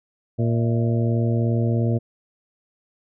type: harmonic tone with a mistuned harmonic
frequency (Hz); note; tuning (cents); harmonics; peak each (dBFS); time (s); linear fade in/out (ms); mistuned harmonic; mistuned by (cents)
116.54; A#2; 0; 1 / 2 / 3 / 4 / 5 / 6; -19 / -25 / -29 / -31 / -33 / -35; 0.38-1.99; 20; 6; -86
effects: none